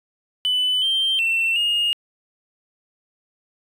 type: tone with pitch steps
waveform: triangle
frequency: 2999 / 3147 / 2693 / 2849 Hz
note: F#7 / G7 / E7 / F7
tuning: +23 / +6 / +36 / +34 cents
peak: -15 dBFS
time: 0.45-1.93 s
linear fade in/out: 0 ms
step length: 370 ms
effects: tanh soft clip ceiling -13 dBFS